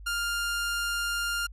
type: tone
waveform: sawtooth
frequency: 1402 Hz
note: F6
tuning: 6 cents sharp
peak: -24 dBFS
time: 0.06-1.47 s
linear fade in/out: 10 ms
effects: added 50 Hz sine -42 dBFS peak until 1.52 s + resampled to 32000 Hz